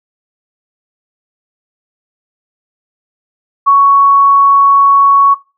sine tone, 1114 Hz, C#6, 8 cents sharp, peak -3 dBFS, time 3.66-5.35 s, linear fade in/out 20 ms, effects noise-tail reverb RT60 0.3 s tail -20 dB re dry

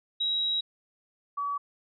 sine tone pair in turn, 3846 / 1140.1 Hz, B7 / C#6, -47 / +48 cents, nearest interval octave + major sixth, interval 2105 cents, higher first, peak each -25 / -28 dBFS, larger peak first, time 0.2-0.61 / 1.37-1.58 s, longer first, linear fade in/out 10 ms, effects none

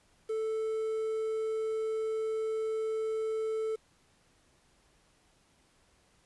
triangle tone with quantisation, 440 Hz, A4, in tune, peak -28 dBFS, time 0.29-3.76 s, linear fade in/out 10 ms, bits 9, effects pink hiss -67 dBFS RMS until 6.25 s + resampled to 24000 Hz

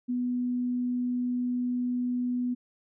sine tone, 246.9 Hz, B3, in tune, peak -26 dBFS, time 0.08-2.55 s, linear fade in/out 20 ms, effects none

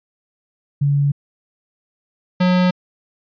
sine / square tone pair in turn, 142.3 / 181.42 Hz, C#3 / F#3, +46 / -34 cents, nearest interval major third, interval 420 cents, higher second, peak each -13 dBFS, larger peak neither, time 0.81-1.12 / 2.4-2.71 s, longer neither, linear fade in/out 10 ms, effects resampled to 11025 Hz

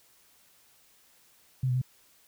sine tone with pitch steps, 130 / 125.2 / 128.2 Hz, C3 / B2 / C3, -11 / +24 / -35 cents, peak -24 dBFS, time 1.63-1.816 s, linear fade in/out 5 ms, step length 62 ms, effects white hiss -62 dBFS RMS until 2.27 s

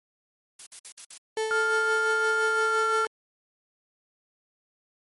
blue noise bursts, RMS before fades -40 dBFS, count 5, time 0.59-1.178 s, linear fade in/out 5 ms, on 76 ms, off 52 ms
35% pulse tone with tremolo, 439 Hz, A4, 4 cents flat, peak -23 dBFS, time 1.37-3.07 s, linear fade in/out 2 ms, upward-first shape sine, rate 5.8 Hz, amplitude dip 40%
sine tone with pitch glide, 1400 to 1372.8 Hz, F6 to F6, +4 to -30 cents, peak -23 dBFS, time 1.51-3.05 s, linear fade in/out 0 ms, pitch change -34 cents, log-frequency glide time 2.43-2.88 s
effects MP3 48 kbps

